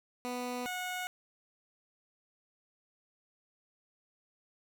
15% pulse tone pair in turn, 247.2 / 730.1 Hz, B3 / F#5, +2 / -23 cents, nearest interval octave + perfect fifth, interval 1875 cents, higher second, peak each -29 / -29 dBFS, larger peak neither, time 0.25-0.66 / 0.66-1.07 s, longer neither, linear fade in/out 0 ms, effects none

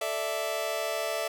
sawtooth chord, A suspended fourth, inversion none, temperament just, 440 / 586.7 / 660 Hz, A4 / D5 / E5, 0 / -2 / +2 cents, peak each -33 / -30 / -27 dBFS, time 0.01-1.28 s, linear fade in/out 5 ms, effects none

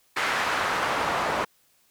pink noise with band-pass filter sweep, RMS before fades -26 dBFS, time 0.16-1.45 s, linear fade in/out 10 ms, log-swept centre 1600 to 860 Hz, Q 1.2, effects white hiss -64 dBFS RMS until 1.9 s

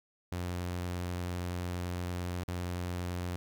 sawtooth tone with dropouts, 88.8 Hz, F2, 29 cents sharp, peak -30 dBFS, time 0.32-3.36 s, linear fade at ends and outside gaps 0 ms, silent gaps 2.436-2.481 s, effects none

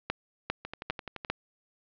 two click trains, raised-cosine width 0.3 ms, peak -21 / -12 dBFS, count 8 / 4, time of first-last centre 0.65-1.248 / 0.1-1.3 s, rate 11.7 / 2.5 Hz, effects low-pass 4000 Hz 12 dB/octave

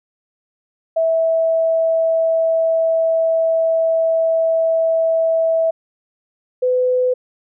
sine tone pair in turn, 653 / 503.9 Hz, E5 / B4, -17 / +35 cents, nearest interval major third, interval 448 cents, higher first, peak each -13 / -13 dBFS, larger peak neither, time 0.96-5.71 / 6.62-7.14 s, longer first, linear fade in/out 10 ms, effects none

